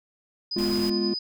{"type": "tone with tremolo", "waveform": "sine", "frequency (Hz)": 4983, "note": "D#8", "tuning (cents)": 2, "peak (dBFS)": -27, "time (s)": [0.51, 1.19], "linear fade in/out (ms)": 5, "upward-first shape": "sine", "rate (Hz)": 9.6, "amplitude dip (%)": 50}
{"type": "chord", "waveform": "triangle", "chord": "F diminished", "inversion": "first", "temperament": "equal", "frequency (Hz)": [207.7, 246.9, 349.2], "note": ["Ab3", "Cb4", "F4"], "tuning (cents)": [0, 0, 0], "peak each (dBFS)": [-25, -29, -24], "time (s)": [0.56, 1.14], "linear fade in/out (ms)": 5}
{"type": "noise", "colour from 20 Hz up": "pink", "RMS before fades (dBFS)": -37, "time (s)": [0.58, 0.9], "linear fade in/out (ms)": 5}
{"effects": []}